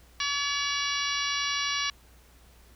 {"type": "harmonic tone", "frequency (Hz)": 569, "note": "C#5", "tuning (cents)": 45, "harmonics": [2, 3, 4, 5, 6, 7, 8, 9, 10], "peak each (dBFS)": [-34, -35, -34, -34, -36, -35, -39, -40, -37], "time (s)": [0.2, 1.9], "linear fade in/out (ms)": 2, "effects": ["added 60 Hz sine -55 dBFS peak until 2.75 s", "pink hiss -59 dBFS RMS until 2.75 s"]}